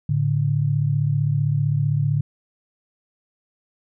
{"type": "tone pair together", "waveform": "sine", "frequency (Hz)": [110, 145.52], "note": ["A2", "D3"], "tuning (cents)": [0, -16], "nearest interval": "perfect fourth", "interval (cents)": 484, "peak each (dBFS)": [-22, -19], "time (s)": [0.09, 2.21], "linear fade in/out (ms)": 5, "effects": []}